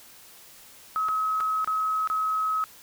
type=tone with dropouts; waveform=sine; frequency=1279 Hz; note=D#6; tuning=47 cents sharp; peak=-23 dBFS; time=0.96-2.64 s; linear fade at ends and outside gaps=0 ms; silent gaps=1.085-1.089 / 1.403-1.407 / 1.645-1.675 / 2.074-2.1 s; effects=white hiss -50 dBFS RMS until 2.82 s